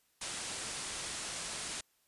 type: low-pass noise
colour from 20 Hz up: white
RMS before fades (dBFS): -41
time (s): 0.21-1.81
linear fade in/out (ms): 5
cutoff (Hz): 10000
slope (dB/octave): 96
effects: white hiss -73 dBFS RMS until 2.07 s + resampled to 32000 Hz